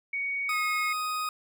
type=tone with pitch glide; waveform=sine; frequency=2238 to 2164 Hz; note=C#7 to C#7; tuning=+16 to -42 cents; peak=-28 dBFS; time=0.13-0.93 s; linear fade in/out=5 ms; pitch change=-58 cents; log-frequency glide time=0.5-0.55 s
type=tone; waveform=40% pulse; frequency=1249 Hz; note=D#6; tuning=6 cents sharp; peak=-28 dBFS; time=0.49-1.29 s; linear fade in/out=2 ms
effects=none